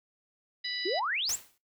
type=harmonic tone; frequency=987 Hz; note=B5; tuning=1 cent flat; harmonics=2 / 3 / 4 / 5; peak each=-38 / -42 / -35 / -37 dBFS; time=0.64-1 s; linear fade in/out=10 ms
type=exponential sweep; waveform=sine; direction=up; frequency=325.2 to 8100 Hz; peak=-28 dBFS; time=0.85-1.36 s; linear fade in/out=10 ms
type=noise with exponential decay; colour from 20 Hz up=white; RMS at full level=-35 dBFS; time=1.29-1.58 s; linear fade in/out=2 ms; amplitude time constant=62 ms
effects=noise-tail reverb RT60 0.2 s tail -18 dB re dry